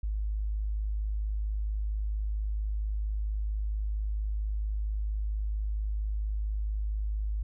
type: tone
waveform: sine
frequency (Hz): 52.2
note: G#1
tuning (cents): +10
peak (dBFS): -28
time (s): 0.03-7.43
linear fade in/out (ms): 5
effects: none